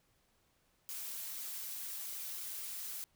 blue noise with flanger, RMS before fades -43 dBFS, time 0.89-3.04 s, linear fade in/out 0 ms, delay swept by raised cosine 1.1 to 5.5 ms, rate 4 Hz, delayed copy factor -0.55, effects pink hiss -74 dBFS RMS until 3.15 s

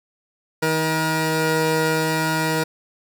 15% pulse tone pair together, 158.5 / 476.3 Hz, D#3 / A#4, +32 / +37 cents, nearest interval octave + perfect fifth, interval 1905 cents, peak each -15 dBFS, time 0.62-2.64 s, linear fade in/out 10 ms, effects none

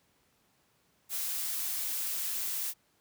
blue noise, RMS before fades -34 dBFS, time 1.09-2.74 s, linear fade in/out 50 ms, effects pink hiss -70 dBFS RMS until 3 s + high-pass 80 Hz 12 dB/octave

